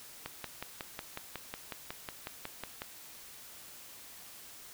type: click train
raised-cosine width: 0.3 ms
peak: -22 dBFS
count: 15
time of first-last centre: 0.26-2.819 s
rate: 5.47 Hz
effects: white hiss -51 dBFS RMS until 4.73 s